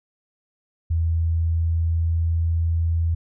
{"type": "tone with pitch glide", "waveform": "sine", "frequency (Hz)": [82.41, 82.94], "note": ["E2", "E2"], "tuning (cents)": [0, 11], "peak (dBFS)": -18, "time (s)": [0.9, 3.15], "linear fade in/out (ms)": 10, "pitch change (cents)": 11, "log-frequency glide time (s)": [1.14, 2.49], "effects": []}